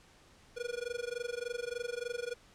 square tone with amplitude modulation, 482 Hz, B4, 42 cents flat, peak -33 dBFS, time 0.56-2.35 s, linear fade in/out 20 ms, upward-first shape sine, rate 23.4 Hz, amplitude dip 95%, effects pink hiss -61 dBFS RMS until 2.54 s + low-pass 8000 Hz 12 dB/octave

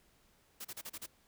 white noise bursts, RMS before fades -44 dBFS, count 6, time 0.6-1.064 s, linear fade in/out 10 ms, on 49 ms, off 34 ms, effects pink hiss -69 dBFS RMS until 1.27 s

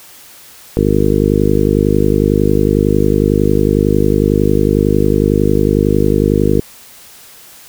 harmonic tone, 51 Hz, G#1, 31 cents flat, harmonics 1 / 2 / 3 / 4 / 5 / 6 / 7 / 8 / 9, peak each -18 / -18 / -18 / -18 / -18 / -18 / -18 / -18 / -18 dBFS, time 0.77-6.6 s, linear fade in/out 0 ms, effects white hiss -39 dBFS RMS until 7.68 s

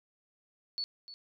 sine tone with echo, 4435 Hz, C#8, in tune, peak -32 dBFS, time 0.78-0.84 s, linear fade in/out 0 ms, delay 300 ms, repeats 1, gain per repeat -13 dB, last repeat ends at 1.14 s, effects none

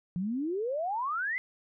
sine exponential sweep, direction up, 170 to 2093 Hz, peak -29 dBFS, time 0.16-1.38 s, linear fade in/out 0 ms, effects none

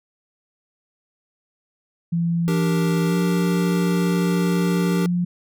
sine tone with pitch glide, 169.2 to 176.39 Hz, E3 to F3, +45 to +18 cents, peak -18 dBFS, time 2.12-5.25 s, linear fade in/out 10 ms, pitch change +73 cents, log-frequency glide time 3.08-3.14 s
square chord, G minor, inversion second, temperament equal, 293.7 / 392 / 466.2 Hz, D4 / G4 / Bb4, 0 / 0 / 0 cents, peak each -28 / -27 / -30 dBFS, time 2.48-5.06 s, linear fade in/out 0 ms
effects none

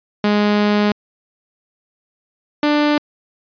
sawtooth tone pair in turn, 207.7 / 295.9 Hz, G#3 / D4, 0 / +13 cents, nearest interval tritone, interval 613 cents, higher second, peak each -9 dBFS, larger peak neither, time 0.24-0.92 / 2.63-2.98 s, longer first, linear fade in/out 2 ms, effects resampled to 11025 Hz

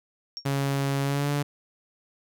sine tone with exponential decay, 5540 Hz, F8, 15 cents flat, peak -28 dBFS, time 0.37-0.46 s, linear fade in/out 0 ms, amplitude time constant 19 ms
sawtooth tone with pitch glide, 138.59 to 144.23 Hz, C#3 to D3, 0 to -31 cents, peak -20 dBFS, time 0.45-1.43 s, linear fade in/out 10 ms, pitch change +69 cents, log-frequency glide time 1.03-1.29 s
effects none

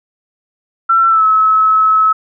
sine tone with pitch glide, 1347 to 1292.9 Hz, E6 to E6, +37 to -34 cents, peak -7 dBFS, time 0.89-2.13 s, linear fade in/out 10 ms, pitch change -71 cents, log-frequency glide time 1.08-1.24 s, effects none

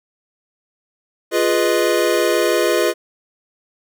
square chord, F half-diminished seventh, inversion none, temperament equal, 349.2 / 415.3 / 493.9 / 622.3 Hz, F4 / Ab4 / Cb5 / Eb5, 0 / 0 / 0 / 0 cents, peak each -20 / -21 / -21 / -21 dBFS, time 1.31-2.94 s, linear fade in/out 50 ms, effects none

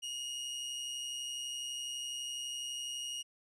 sawtooth tone with amplitude modulation, 2872 Hz, F7, 48 cents sharp, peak -33 dBFS, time 0.02-3.23 s, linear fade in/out 20 ms, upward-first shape sine, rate 132 Hz, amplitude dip 35%, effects resampled to 24000 Hz

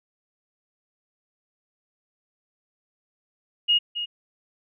sine tone with echo, 2868 Hz, F7, 45 cents sharp, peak -16 dBFS, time 3.68-3.79 s, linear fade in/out 20 ms, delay 270 ms, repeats 1, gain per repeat -10 dB, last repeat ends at 4.06 s, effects none

